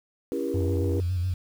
sine chord, C# diminished seventh, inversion none, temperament just, 277.2 / 332.6 / 399.1 / 479 Hz, C#4 / E4 / G4 / Bb4, 0 / +16 / +31 / +47 cents, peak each -31 dBFS, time 0.32-1 s, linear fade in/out 0 ms
sine tone with vibrato, 90.1 Hz, F#2, 45 cents flat, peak -23 dBFS, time 0.54-1.34 s, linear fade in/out 5 ms, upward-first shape square, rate 7.2 Hz, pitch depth 55 cents each way
effects tanh soft clip ceiling -16 dBFS + 8-bit

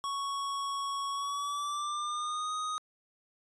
square tone with pitch glide, 1111 to 1247.1 Hz, C#6 to D#6, +4 to +4 cents, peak -33 dBFS, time 0.04-2.78 s, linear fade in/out 0 ms, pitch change +200 cents, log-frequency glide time 1.11-2.53 s, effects resampled to 22050 Hz

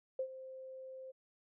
sine tone with ADSR envelope, 523.3 Hz, C5, in tune, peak -32 dBFS, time 0.19-1.12 s, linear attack 4 ms, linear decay 77 ms, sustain -14 dB, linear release 18 ms, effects none

